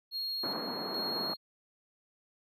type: tone with tremolo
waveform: triangle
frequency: 4278 Hz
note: C8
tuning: 38 cents sharp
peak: -32 dBFS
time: 0.11-1.37 s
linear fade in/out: 50 ms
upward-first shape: square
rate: 1.2 Hz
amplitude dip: 45%
type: band-pass noise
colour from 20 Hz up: pink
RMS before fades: -39 dBFS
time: 0.43-1.34 s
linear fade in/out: 5 ms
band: 200 to 1400 Hz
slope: 24 dB/octave
effects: none